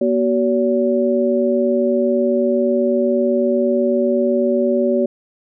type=tone cluster; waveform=sine; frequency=239.9 / 378 / 570 Hz; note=A#3 / F#4 / C#5; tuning=+50 / +37 / +48 cents; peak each=-18 dBFS; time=0.01-5.06 s; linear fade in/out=5 ms; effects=none